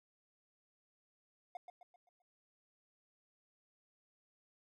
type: tone with echo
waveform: triangle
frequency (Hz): 716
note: F5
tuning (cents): +43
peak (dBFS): -40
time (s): 1.55-1.57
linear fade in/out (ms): 2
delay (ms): 130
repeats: 5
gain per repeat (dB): -7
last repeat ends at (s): 2.22
effects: none